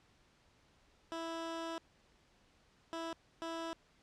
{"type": "tone bursts at uneven times", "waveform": "15% pulse", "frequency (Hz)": 329.6, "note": "E4", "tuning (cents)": 0, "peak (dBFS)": -33, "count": 3, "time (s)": [[1.12, 1.78], [2.93, 3.13], [3.42, 3.73]], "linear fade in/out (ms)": 0, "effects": ["pink hiss -69 dBFS RMS until 4.02 s", "low-pass 6000 Hz 12 dB/octave"]}